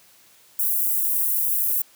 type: high-pass noise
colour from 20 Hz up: white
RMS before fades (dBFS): -22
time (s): 0.59-1.82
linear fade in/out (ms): 5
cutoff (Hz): 11000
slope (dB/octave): 24
effects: white hiss -54 dBFS RMS until 1.95 s + high-pass 80 Hz 12 dB/octave